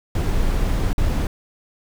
brown noise with dropouts, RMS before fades -19 dBFS, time 0.15-1.27 s, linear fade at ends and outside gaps 2 ms, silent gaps 0.931-0.98 s, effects none

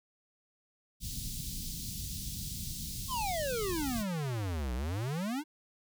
pink band-stop noise, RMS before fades -39 dBFS, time 1-4.05 s, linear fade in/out 50 ms, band 210 to 3900 Hz, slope 24 dB/octave
square exponential two-way sweep, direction down then up, 1100 to 58.7 to 319.5 Hz, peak -33 dBFS, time 3.08-5.44 s, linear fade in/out 50 ms, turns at 4.74 s
effects none

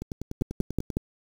two click trains, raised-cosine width 3 ms, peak -20 / -12 dBFS, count 10 / 4, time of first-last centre 0.02-0.902 / 0.42-0.969 s, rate 10.2 / 5.46 Hz, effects 7-bit

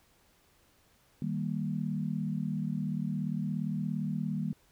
sine chord, Eb major, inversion none, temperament equal, 155.56 / 196 / 233.1 Hz, Eb3 / G3 / Bb3, 0 / 0 / 0 cents, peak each -34 / -34 / -36 dBFS, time 1.22-4.53 s, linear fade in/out 2 ms, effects pink hiss -66 dBFS RMS until 4.71 s

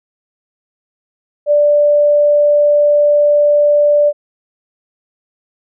sine tone, 587.3 Hz, D5, in tune, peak -7 dBFS, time 1.46-4.13 s, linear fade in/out 50 ms, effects none

